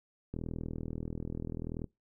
click train, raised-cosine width 3 ms, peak -25 dBFS, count 62, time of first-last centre 0.34-1.842 s, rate 40.6 Hz, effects noise-tail reverb RT60 0.2 s tail -22 dB re dry

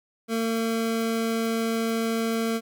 25% pulse tone, 226.7 Hz, A#3, 48 cents flat, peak -20 dBFS, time 0.28-2.61 s, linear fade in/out 50 ms, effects none

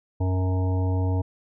harmonic tone, 92.7 Hz, F#2, 4 cents sharp, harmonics 1 / 3 / 5 / 7 / 9 / 10, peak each -21 / -31 / -35 / -38 / -40 / -41 dBFS, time 0.2-1.22 s, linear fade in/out 10 ms, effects none

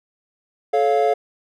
triangle chord, A augmented, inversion none, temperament equal with one note detuned, 433.2 / 554.4 / 698.5 Hz, A4 / C#5 / E#5, -27 / 0 / 0 cents, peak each -17 / -20 / -16 dBFS, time 0.73-1.14 s, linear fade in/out 10 ms, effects none

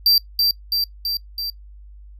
square tone with echo, 4699 Hz, D8, in tune, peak -12 dBFS, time 0.06-0.18 s, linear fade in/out 2 ms, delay 330 ms, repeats 4, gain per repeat -3 dB, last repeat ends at 1.5 s, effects noise-tail reverb RT60 0.1 s tail -21 dB re dry + added 50 Hz sine -39 dBFS peak until 2.19 s

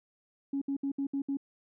sine tone bursts, 277.2 Hz, C#4, in tune, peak -28 dBFS, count 6, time 0.53-1.371 s, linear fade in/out 5 ms, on 86 ms, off 65 ms, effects tanh soft clip ceiling -24 dBFS

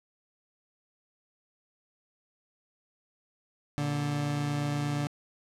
30% pulse tone pair together, 116.81 / 145.4 Hz, A#2 / D3, +4 / -17 cents, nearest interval major third, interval 379 cents, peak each -35 / -26 dBFS, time 3.78-5.07 s, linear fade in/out 0 ms, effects low-pass 9000 Hz 12 dB/octave + 10-bit

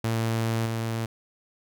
sawtooth tone with level steps, 113.5 Hz, A#2, 46 cents flat, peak -20 / -23 dBFS, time 0.04-1.06 s, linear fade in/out 5 ms, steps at 0.66 s, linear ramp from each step 2 ms, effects none

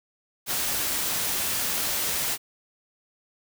white noise, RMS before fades -27 dBFS, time 0.46-2.38 s, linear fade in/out 50 ms, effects none

